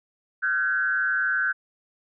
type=tone with frequency modulation; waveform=sine; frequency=1528 Hz; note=G6; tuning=45 cents flat; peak=-21 dBFS; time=0.42-1.53 s; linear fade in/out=20 ms; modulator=132 Hz; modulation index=0.86; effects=none